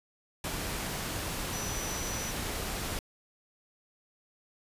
sine tone in noise, 5920 Hz, F#8, in tune, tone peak -39 dBFS, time 1.53-2.31 s, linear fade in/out 2 ms, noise pink, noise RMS -35 dBFS, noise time 0.44-2.99 s, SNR -7 dB, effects resampled to 32000 Hz

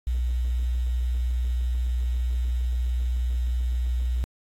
sine tone with quantisation, 61.1 Hz, B1, 18 cents flat, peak -22 dBFS, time 0.07-4.24 s, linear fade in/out 0 ms, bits 8, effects AAC 48 kbps

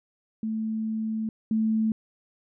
sine tone pair in turn, 220 / 220 Hz, A3 / A3, 0 / 0 cents, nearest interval unison, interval 0 cents, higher neither, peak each -26 / -21 dBFS, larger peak second, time 0.43-1.29 / 1.51-1.92 s, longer first, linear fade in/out 2 ms, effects none

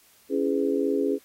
sine chord, C# minor seventh, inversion none, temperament just, 277.2 / 332.6 / 415.8 / 498.9 Hz, C#4 / E4 / G#4 / B4, 0 / +16 / +2 / +17 cents, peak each -26 / -30 / -25 / -31 dBFS, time 0.29-1.19 s, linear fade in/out 50 ms, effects white hiss -58 dBFS RMS until 1.24 s + AAC 48 kbps

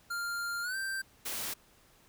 square tone with pitch glide, 1396.9 to 1568 Hz, F6 to G6, 0 to 0 cents, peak -34 dBFS, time 0.1-1.02 s, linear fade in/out 10 ms, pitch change +200 cents, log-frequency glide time 0.62-0.76 s
white noise, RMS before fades -37 dBFS, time 1.25-1.54 s, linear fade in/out 10 ms
effects pink hiss -63 dBFS RMS until 2.08 s

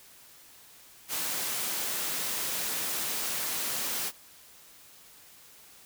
white high-pass noise, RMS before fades -32 dBFS, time 1.08-4.12 s, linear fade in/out 50 ms, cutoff 140 Hz, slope 12 dB/octave, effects white hiss -54 dBFS RMS until 5.85 s

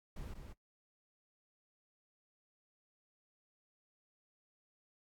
brown noise with echo, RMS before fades -45 dBFS, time 0.16-0.34 s, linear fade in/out 5 ms, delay 190 ms, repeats 1, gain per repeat -5 dB, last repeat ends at 0.53 s, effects noise-tail reverb RT60 0.1 s tail -20 dB re dry + AAC 64 kbps

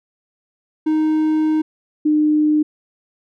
triangle / sine tone pair in turn, 311.1 / 303.3 Hz, D#4 / D#4, 0 / -44 cents, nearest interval unison, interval 44 cents, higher first, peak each -12 dBFS, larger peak neither, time 0.86-1.62 / 2.05-2.63 s, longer first, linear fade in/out 10 ms, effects none

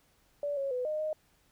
sine tone with pitch steps, 578 / 550 / 500 / 613 / 619 Hz, D5 / C#5 / B4 / D#5 / D#5, -28 / -14 / +21 / -26 / -9 cents, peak -30 dBFS, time 0.43-1.13 s, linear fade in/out 2 ms, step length 140 ms, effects pink hiss -68 dBFS RMS until 1.51 s

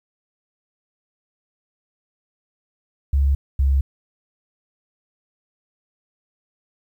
sine tone pair in turn, 69.3 / 68.11 Hz, C#2 / C#2, 0 / -30 cents, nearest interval unison, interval 30 cents, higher first, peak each -14 dBFS, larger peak neither, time 3.13-3.35 / 3.59-3.81 s, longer neither, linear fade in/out 5 ms, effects 9-bit

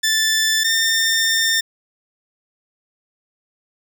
15% pulse tone pair in turn, 1760 / 1808.4 Hz, A6 / A6, 0 / +47 cents, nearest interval unison, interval 47 cents, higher second, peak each -9 dBFS, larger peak neither, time 0.03-0.64 / 0.64-1.61 s, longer second, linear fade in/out 10 ms, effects none

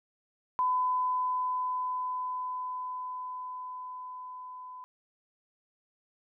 sine tone with level ramp, 1007 Hz, B5, 33 cents sharp, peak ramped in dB -24 to -42 dBFS, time 0.59-4.84 s, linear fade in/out 0 ms, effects none

